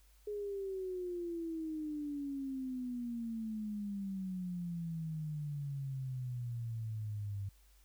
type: exponential sweep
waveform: sine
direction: down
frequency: 420 to 98 Hz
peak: -37 dBFS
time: 0.27-7.49 s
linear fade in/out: 5 ms
effects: added 50 Hz sine -62 dBFS peak until 7.84 s + white hiss -70 dBFS RMS until 7.84 s